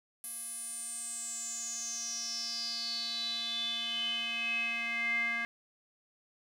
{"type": "tone with band-pass filter sweep", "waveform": "square", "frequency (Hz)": 233.1, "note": "A#3", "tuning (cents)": 0, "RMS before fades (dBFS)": -36, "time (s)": [0.24, 5.45], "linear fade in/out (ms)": 0, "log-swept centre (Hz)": [11000, 1900], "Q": 9.7, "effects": []}